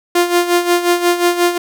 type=tone with tremolo; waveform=sawtooth; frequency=350 Hz; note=F4; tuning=4 cents sharp; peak=-5 dBFS; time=0.15-1.58 s; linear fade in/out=5 ms; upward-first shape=sine; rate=5.6 Hz; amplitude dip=70%; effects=none